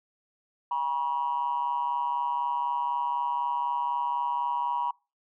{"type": "tone with amplitude modulation", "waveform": "sine", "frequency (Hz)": 962, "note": "B5", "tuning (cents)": -46, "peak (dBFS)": -21, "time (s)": [0.71, 4.91], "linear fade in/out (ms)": 5, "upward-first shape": "sine", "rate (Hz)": 144, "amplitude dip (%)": 80, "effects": ["noise-tail reverb RT60 0.3 s tail -26 dB re dry", "tanh soft clip ceiling -19 dBFS"]}